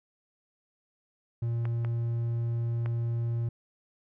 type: tone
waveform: triangle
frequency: 117 Hz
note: A#2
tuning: 7 cents sharp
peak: -25 dBFS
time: 1.42-3.49 s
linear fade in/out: 5 ms
type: clicks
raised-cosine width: 0.5 ms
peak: -25 dBFS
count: 3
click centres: 1.654 / 1.848 / 2.86 s
effects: none